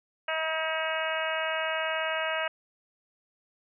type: harmonic tone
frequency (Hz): 319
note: D#4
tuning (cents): +43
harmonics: 2 / 3 / 4 / 5 / 6 / 7 / 8 / 9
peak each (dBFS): -32 / -37 / -36 / -34 / -38 / -38 / -38 / -37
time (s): 0.28-2.48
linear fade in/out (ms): 5
effects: none